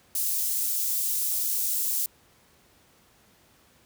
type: high-pass noise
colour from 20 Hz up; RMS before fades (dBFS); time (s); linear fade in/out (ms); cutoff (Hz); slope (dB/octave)
white; -27; 0.15-2.06; 2; 7600; 12
effects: pink hiss -60 dBFS RMS until 3.85 s + high-pass 60 Hz 12 dB/octave